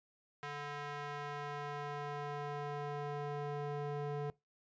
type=tone with band-pass filter sweep; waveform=square; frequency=145.4 Hz; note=D3; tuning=17 cents flat; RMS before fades=-41 dBFS; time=0.43-4.3 s; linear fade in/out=0 ms; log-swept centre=1500 to 460 Hz; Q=0.87; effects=noise-tail reverb RT60 0.2 s tail -22 dB re dry + resampled to 16000 Hz